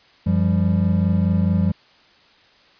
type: tone cluster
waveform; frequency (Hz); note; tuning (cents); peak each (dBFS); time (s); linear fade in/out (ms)
triangle; 93.1 / 172.3 / 197; F#2 / F3 / G3; +11 / -23 / +9; -18; 0.26-1.72; 10
effects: white hiss -53 dBFS RMS until 2.79 s + resampled to 11025 Hz